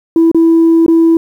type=tone with dropouts; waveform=sine; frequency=329.6 Hz; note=E4; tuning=in tune; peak=-3 dBFS; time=0.16-1.17 s; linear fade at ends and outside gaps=2 ms; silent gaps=0.315-0.346 / 0.863-0.881 s; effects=tanh soft clip ceiling -2 dBFS + 7-bit